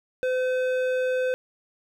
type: tone with hard clipping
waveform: triangle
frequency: 510 Hz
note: C5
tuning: 44 cents flat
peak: -24 dBFS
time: 0.23-1.34 s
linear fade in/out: 0 ms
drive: 14 dB
effects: none